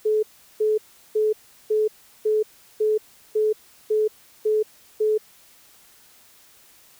sine tone bursts, 429.8 Hz, A4, 41 cents flat, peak -17 dBFS, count 10, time 0.05-5.18 s, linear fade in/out 10 ms, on 180 ms, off 370 ms, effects white hiss -53 dBFS RMS until 6.99 s

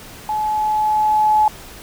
sine tone with level ramp, 855 Hz, A5, 50 cents flat, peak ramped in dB -18 to -10 dBFS, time 0.29-1.48 s, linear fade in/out 2 ms, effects pink hiss -38 dBFS RMS until 1.82 s

